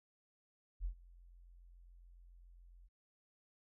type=tone with ADSR envelope; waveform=sine; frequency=43.58 Hz; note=F1; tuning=3 cents flat; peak=-34 dBFS; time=0.8-2.89 s; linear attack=50 ms; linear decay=89 ms; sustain=-23 dB; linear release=34 ms; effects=none